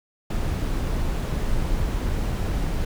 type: noise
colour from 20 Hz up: brown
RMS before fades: -24 dBFS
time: 0.3-2.85 s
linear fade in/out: 5 ms
effects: none

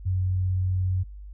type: tone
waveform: sine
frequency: 92.6 Hz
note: F#2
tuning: 2 cents sharp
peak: -22 dBFS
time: 0.05-1.04 s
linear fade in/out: 20 ms
effects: noise-tail reverb RT60 0.2 s tail -23 dB re dry + added 50 Hz sine -38 dBFS peak until 1.33 s

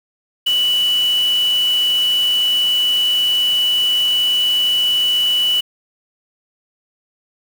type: tone in noise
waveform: sine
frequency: 2960 Hz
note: F#7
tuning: in tune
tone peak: -13 dBFS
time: 0.46-5.61 s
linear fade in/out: 10 ms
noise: white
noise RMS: -31 dBFS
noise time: 0.46-5.61 s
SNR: +15 dB
effects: none

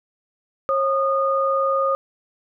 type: tone pair together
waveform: sine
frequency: 542 / 1226.6 Hz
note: C#5 / D#6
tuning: -39 / -25 cents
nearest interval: octave + major second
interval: 1414 cents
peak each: -20 / -20 dBFS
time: 0.69-1.95 s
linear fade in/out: 0 ms
effects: none

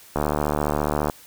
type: click train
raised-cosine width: 1 ms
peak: -8 dBFS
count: 71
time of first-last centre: 0.16-1.098 s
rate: 74.6 Hz
effects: white hiss -48 dBFS RMS until 1.26 s

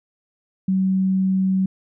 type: tone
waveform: sine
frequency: 189.5 Hz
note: F#3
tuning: 42 cents sharp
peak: -16 dBFS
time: 0.68-1.66 s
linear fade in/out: 5 ms
effects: none

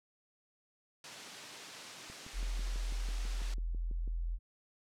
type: high-pass noise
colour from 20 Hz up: white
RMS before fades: -45 dBFS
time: 1.04-3.54 s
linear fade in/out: 2 ms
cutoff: 120 Hz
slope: 24 dB/octave
type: click train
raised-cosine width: 3 ms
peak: -38 dBFS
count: 13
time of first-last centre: 2.1-4.077 s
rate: 6.07 Hz
type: tone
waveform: sine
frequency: 42.07 Hz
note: E1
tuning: 36 cents sharp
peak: -33 dBFS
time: 2.33-4.39 s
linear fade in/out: 50 ms
effects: low-pass 6000 Hz 12 dB/octave

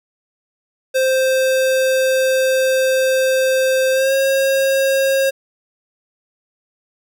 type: tone with pitch glide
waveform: square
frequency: 523.3 to 540.2 Hz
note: C5 to C#5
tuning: 0 to -45 cents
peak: -14 dBFS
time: 0.94-5.31 s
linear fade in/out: 20 ms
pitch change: +55 cents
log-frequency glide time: 3.92-4.13 s
effects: none

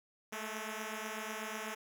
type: beating tone pair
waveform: 5% pulse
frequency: 214.6 / 222.7 Hz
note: A3 / A3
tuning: -43 / +21 cents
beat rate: 8.1 Hz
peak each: -30 / -32 dBFS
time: 0.32-1.75 s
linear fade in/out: 10 ms
effects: none

